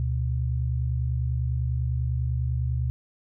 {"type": "tone pair together", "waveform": "sine", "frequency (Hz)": [72.9, 122.93], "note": ["D2", "B2"], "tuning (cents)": [-12, -8], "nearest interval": "major sixth", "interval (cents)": 904, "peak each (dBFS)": -26, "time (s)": [0, 2.9], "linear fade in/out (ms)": 0, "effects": []}